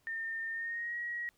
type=tone with pitch glide; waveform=sine; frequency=1813 to 1903.1 Hz; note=A#6 to A#6; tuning=-49 to +35 cents; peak=-35 dBFS; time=0.07-1.29 s; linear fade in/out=0 ms; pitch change=+84 cents; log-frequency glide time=0.51-0.97 s; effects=pink hiss -72 dBFS RMS until 1.37 s